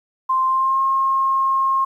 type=tone with pitch glide; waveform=sine; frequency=1046.5 to 1072.8 Hz; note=C6 to C6; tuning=0 to +43 cents; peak=-15 dBFS; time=0.29-1.85 s; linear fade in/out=10 ms; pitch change=+43 cents; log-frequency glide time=0.48-0.81 s; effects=9-bit